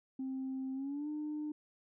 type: tone with pitch glide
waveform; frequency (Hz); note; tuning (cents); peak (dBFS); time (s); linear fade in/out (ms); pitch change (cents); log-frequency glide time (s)
sine; 263.9 to 301.4; C4 to D4; +15 to +45; -35; 0.19-1.52; 5; +230; 0.74-1.09
effects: tanh soft clip ceiling -33 dBFS